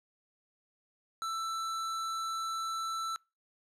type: tone with hard clipping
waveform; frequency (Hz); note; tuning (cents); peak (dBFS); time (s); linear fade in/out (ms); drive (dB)
sine; 1328; E6; +12; -35; 1.22-3.16; 0; 16
effects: noise-tail reverb RT60 0.3 s tail -26 dB re dry + low-pass 11000 Hz 12 dB/octave